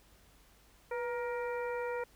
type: harmonic tone with a mistuned harmonic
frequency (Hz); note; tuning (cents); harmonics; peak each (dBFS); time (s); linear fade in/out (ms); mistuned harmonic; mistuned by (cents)
470.6; A#4; +16; 1 / 2 / 3 / 4 / 5; -35 / -41 / -45 / -47 / -49; 0.91-2.04; 5; 1; +64
effects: added 50 Hz sine -64 dBFS peak until 2.15 s + pink hiss -64 dBFS RMS until 2.15 s

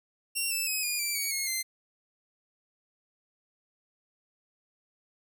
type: tone with pitch steps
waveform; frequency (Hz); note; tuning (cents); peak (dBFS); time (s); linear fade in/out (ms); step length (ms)
10% pulse; 2747 / 2640 / 2537 / 2437 / 2342 / 2251 / 2163 / 2078; F7 / E7 / D#7 / D#7 / D7 / C#7 / C#7 / C7; -29 / +2 / +33 / -37 / -5 / +26 / -43 / -12; -20; 0.35-1.63; 20; 160
effects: none

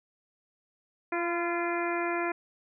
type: harmonic tone with a mistuned harmonic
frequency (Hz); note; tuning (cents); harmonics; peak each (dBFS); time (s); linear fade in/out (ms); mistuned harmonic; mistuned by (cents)
344.5; F4; -24; 1 / 2 / 3 / 4 / 5 / 6 / 7; -31 / -34 / -36 / -37 / -38 / -39 / -39; 1.12-2.32; 5; 3; -25
effects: none

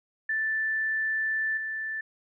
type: tone with level steps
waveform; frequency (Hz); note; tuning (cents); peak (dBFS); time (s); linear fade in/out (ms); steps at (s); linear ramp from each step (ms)
sine; 1762; A6; +2; -25 / -30; 0.29-2.01; 5; 1.57; 2
effects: none

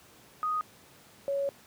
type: tone pair in turn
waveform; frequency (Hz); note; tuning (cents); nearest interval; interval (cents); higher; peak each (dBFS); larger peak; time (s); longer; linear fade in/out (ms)
sine; 1244.5 / 557.4; D#6 / C#5; 0 / +9; octave + major second; 1391; first; -27; neither; 0.43-0.61 / 1.28-1.49; second; 0
effects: pink hiss -56 dBFS RMS until 1.66 s + high-pass 100 Hz 12 dB/octave

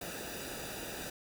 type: noise with comb filter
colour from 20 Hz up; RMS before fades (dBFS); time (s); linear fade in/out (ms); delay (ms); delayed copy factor
pink; -42; 0.01-1.1; 5; 0.93; -0.7
effects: none

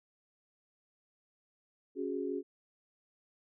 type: chord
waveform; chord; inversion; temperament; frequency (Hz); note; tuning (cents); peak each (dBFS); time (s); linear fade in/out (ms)
sine; C# suspended fourth; none; just; 277.2 / 369.6 / 415.8; C#4 / F#4 / G#4; 0 / -2 / +2; -38 / -37 / -38; 1.95-2.43; 50
effects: none

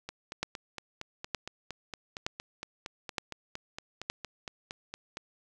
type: two click trains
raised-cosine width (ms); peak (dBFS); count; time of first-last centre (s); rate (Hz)
0.2; -13 / -21; 5 / 23; 0.43-4.1 / 0.09-5.171; 1.09 / 4.33
effects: none

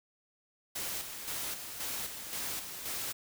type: noise with tremolo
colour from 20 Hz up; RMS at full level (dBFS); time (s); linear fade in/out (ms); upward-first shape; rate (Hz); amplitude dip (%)
white; -37; 0.75-3.13; 10; square; 1.9; 50
effects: none

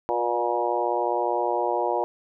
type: harmonic tone with a mistuned harmonic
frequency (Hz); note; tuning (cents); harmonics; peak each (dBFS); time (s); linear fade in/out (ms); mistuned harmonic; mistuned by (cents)
119.3; A#2; +41; 3 / 4 / 5 / 6 / 7 / 8; -29 / -29 / -29 / -29 / -29 / -29; 0.09-2.04; 0; 4; +18
effects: none

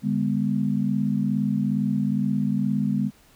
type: tone cluster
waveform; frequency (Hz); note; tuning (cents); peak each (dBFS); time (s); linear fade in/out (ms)
sine; 147.2 / 204.3 / 246.6; D3 / G#3 / B3; +4 / -28 / -2; -27 / -23 / -26; 0.02-3.11; 50
effects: pink hiss -56 dBFS RMS until 3.35 s

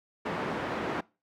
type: band-pass noise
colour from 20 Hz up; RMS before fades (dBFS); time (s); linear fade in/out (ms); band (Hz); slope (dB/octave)
pink; -33; 0.25-1.01; 10; 200 to 1700; 12
effects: noise-tail reverb RT60 0.3 s tail -23 dB re dry

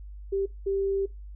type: tone bursts at uneven times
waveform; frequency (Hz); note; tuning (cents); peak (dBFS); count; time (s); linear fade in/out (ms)
sine; 392; G4; 0; -24; 2; 0.32-0.46 / 0.66-1.06; 10
effects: noise-tail reverb RT60 0.2 s tail -20 dB re dry + added 50 Hz sine -39 dBFS peak until 1.35 s

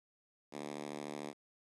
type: tone with high-pass filter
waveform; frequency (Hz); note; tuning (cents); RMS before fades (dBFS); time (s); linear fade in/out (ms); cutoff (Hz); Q
5% pulse; 73.42; D2; 0; -44; 0.51-1.34; 50; 240; 1.6
effects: resampled to 24000 Hz + 10-bit

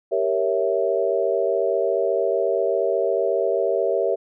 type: chord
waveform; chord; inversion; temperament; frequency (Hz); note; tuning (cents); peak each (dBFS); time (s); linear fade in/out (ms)
sine; G diminished seventh; none; equal; 392 / 466.2 / 554.4 / 659.3; G4 / Bb4 / Db5 / Fb5; 0 / 0 / 0 / 0; -24; 0.11-4.16; 20
effects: none

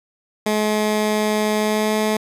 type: tone with pitch glide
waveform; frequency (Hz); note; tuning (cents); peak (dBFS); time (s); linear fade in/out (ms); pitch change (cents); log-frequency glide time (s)
15% pulse; 213 to 215; G#3 to A3; +44 to -40; -11; 0.46-2.17; 5; +16; 1.58-1.95
effects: resampled to 32000 Hz + 8-bit

